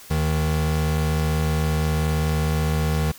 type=tone pair together; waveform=square; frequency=77.01 / 156.3 Hz; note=D#2 / D#3; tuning=-17 / +8 cents; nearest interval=octave; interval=1225 cents; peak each=-23 dBFS; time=0.1-3.12 s; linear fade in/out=10 ms; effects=white hiss -44 dBFS RMS until 3.18 s